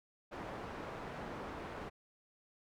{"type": "low-pass noise", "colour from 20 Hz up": "white", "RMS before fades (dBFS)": -45, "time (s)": [0.31, 1.9], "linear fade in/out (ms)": 20, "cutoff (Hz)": 1000, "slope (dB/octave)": 12, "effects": []}